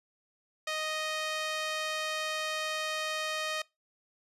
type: tone with band-pass filter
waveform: sawtooth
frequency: 622.3 Hz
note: D#5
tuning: in tune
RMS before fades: -34 dBFS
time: 0.67-3.62 s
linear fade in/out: 5 ms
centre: 3100 Hz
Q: 0.68
effects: noise-tail reverb RT60 0.2 s tail -22 dB re dry + resampled to 32000 Hz